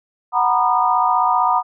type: chord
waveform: sine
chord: B major seventh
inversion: second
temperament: equal with one note detuned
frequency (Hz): 740 / 932.3 / 987.8 / 1221.7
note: F#5 / A#5 / B5 / D#6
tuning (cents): 0 / 0 / 0 / -32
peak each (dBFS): -19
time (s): 0.32-1.63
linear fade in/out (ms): 50
effects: none